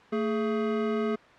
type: tone pair together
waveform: square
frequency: 223.8 / 420 Hz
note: A3 / G#4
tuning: +30 / +19 cents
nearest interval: major seventh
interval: 1089 cents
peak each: -29 / -29 dBFS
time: 0.12-1.16 s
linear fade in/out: 10 ms
effects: white hiss -52 dBFS RMS until 1.38 s + low-pass 2000 Hz 12 dB/octave